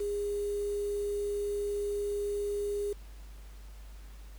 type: tone with quantisation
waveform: sine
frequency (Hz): 408.6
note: G#4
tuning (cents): -28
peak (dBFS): -30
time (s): 0-2.93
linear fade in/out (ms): 5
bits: 8
effects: added 50 Hz sine -45 dBFS peak until 4.38 s + pink hiss -59 dBFS RMS until 4.38 s